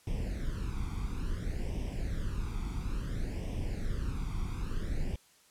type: noise with flanger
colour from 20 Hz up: brown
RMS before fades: -34 dBFS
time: 0.07-5.16 s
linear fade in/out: 2 ms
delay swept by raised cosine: 0.35 to 0.88 ms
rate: 0.58 Hz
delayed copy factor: +0.85
effects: white hiss -63 dBFS RMS until 5.5 s + low-pass 11000 Hz 12 dB/octave